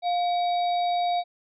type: harmonic tone with a mistuned harmonic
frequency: 760 Hz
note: F#5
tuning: 46 cents sharp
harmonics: 1 / 3 / 5 / 6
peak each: -22 / -40 / -36 / -45 dBFS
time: 0.02-1.24 s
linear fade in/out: 50 ms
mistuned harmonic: 1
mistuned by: -130 cents
effects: none